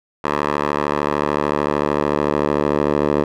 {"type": "tone with band-pass filter sweep", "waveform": "10% pulse", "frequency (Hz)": 73.42, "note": "D2", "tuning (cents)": 0, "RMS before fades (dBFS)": -19, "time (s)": [0.24, 3.24], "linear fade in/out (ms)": 5, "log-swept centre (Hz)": [1000, 560], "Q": 1.1, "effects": []}